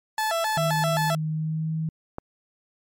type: tone with vibrato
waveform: 30% pulse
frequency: 760 Hz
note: F#5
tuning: 46 cents sharp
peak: -20 dBFS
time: 0.18-1.15 s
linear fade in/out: 2 ms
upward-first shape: square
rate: 3.8 Hz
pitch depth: 230 cents each way
type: tone with pitch glide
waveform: sine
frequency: 156.1 to 159.29 Hz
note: D#3 to D#3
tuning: +6 to +41 cents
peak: -24 dBFS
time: 0.57-1.89 s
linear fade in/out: 2 ms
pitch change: +35 cents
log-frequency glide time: 1.3-1.73 s
type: click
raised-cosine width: 1 ms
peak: -18 dBFS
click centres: 2.184 s
effects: MP3 64 kbps